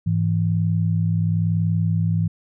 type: tone pair together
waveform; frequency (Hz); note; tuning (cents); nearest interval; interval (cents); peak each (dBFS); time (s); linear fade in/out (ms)
sine; 103.82 / 164.81; G#2 / E3; 0 / 0; minor sixth; 800; -20; 0.06-2.28; 10
effects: none